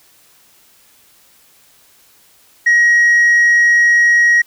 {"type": "tone", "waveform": "sine", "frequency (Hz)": 1895, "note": "A#6", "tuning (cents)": 28, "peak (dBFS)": -5, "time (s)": [2.66, 4.42], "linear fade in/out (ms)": 10, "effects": ["tanh soft clip ceiling -6 dBFS", "white hiss -50 dBFS RMS until 4.46 s"]}